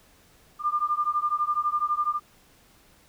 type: beating tone pair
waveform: sine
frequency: 1194 / 1206 Hz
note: D6 / D6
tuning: +28 / +46 cents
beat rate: 12 Hz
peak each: -26 / -26 dBFS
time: 0.59-2.2 s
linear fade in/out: 50 ms
effects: pink hiss -58 dBFS RMS until 3.08 s